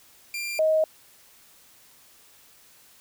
sawtooth / sine tone pair in turn, 2382 / 629.3 Hz, D7 / D#5, +24 / +19 cents, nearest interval octave + major seventh, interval 2305 cents, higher first, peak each -26 / -18 dBFS, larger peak second, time 0.34-0.59 / 0.59-0.84 s, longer neither, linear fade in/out 2 ms, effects white hiss -55 dBFS RMS until 3 s

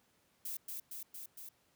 violet noise with echo, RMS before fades -41 dBFS, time 0.45-0.57 s, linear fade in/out 5 ms, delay 230 ms, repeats 4, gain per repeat -2 dB, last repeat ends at 1.49 s, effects pink hiss -72 dBFS RMS until 1.75 s + high-pass 100 Hz 12 dB/octave

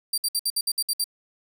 20% pulse tone bursts, 4699 Hz, D8, in tune, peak -16 dBFS, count 9, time 0.13-1.042 s, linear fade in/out 5 ms, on 48 ms, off 60 ms, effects 9-bit

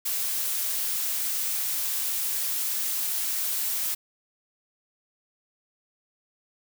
blue noise, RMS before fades -28 dBFS, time 0.05-3.95 s, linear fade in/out 10 ms, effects none

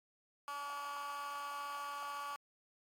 15% pulse tone with high-pass filter, 285.7 Hz, D4, 48 cents flat, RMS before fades -43 dBFS, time 0.48-2.36 s, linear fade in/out 0 ms, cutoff 1100 Hz, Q 3.7, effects AAC 64 kbps

